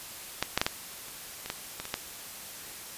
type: clicks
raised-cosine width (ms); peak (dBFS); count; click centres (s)
0.2; -8 / -6 / -6 / -8 / -28 / -19 / -14 / -17 / -20 / -11; 10; 0.426 / 0.576 / 0.615 / 0.665 / 1.083 / 1.46 / 1.501 / 1.8 / 1.854 / 1.941
effects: white hiss -43 dBFS RMS until 2.97 s + resampled to 32000 Hz